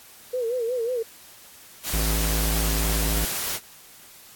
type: tone with vibrato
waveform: sine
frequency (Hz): 479.8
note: A#4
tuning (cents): +50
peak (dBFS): -23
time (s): 0.33-1.03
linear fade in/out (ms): 10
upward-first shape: sine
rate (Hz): 5.5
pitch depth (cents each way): 110
type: noise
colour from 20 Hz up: white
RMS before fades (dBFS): -28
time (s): 1.83-3.6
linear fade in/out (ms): 50
type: tone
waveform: square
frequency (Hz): 54.3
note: A1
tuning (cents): -22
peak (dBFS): -23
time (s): 1.93-3.25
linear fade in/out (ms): 5
effects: white hiss -48 dBFS RMS until 4.35 s + AAC 64 kbps